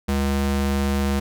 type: ring-modulated tone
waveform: square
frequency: 138.59 Hz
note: C#3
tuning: in tune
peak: -17 dBFS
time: 0.08-1.2 s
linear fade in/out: 10 ms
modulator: 64.9 Hz
effects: none